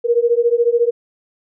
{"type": "beating tone pair", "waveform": "sine", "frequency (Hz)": [466.2, 480.2], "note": ["A#4", "B4"], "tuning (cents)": [0, -49], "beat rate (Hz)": 14, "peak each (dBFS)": -15, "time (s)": [0.04, 0.91], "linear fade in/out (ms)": 20, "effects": []}